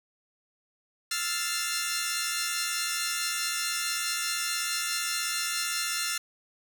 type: chord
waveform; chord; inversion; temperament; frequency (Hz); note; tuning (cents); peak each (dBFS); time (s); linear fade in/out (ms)
10% pulse; F major seventh; third; equal; 1318.5 / 1396.9 / 1760 / 2093; E6 / F6 / A6 / C7; 0 / 0 / 0 / 0; -28 / -24 / -25 / -26; 1.11-6.18; 5
effects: none